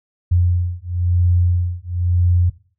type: beating tone pair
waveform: sine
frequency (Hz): 87.8 / 88.79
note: F2 / F2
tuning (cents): +10 / +29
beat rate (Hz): 0.99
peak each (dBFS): -17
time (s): 0.31-2.5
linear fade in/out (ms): 10
effects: noise-tail reverb RT60 0.4 s tail -17 dB re dry